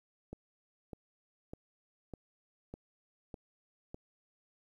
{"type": "click train", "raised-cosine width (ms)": 2, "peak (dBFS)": -30, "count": 7, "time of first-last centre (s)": [0.33, 3.944], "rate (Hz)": 1.66, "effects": ["11-bit"]}